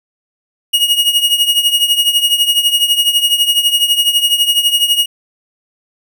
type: tone with tremolo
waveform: 45% pulse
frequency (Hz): 2878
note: F#7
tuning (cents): -49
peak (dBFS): -6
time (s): 0.73-5.06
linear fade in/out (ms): 10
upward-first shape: triangle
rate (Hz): 12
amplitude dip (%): 80
effects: none